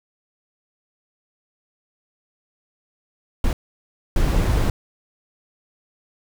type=noise bursts at uneven times; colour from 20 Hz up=brown; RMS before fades=-18 dBFS; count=2; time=3.44-3.53 / 4.16-4.7 s; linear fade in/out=2 ms; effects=none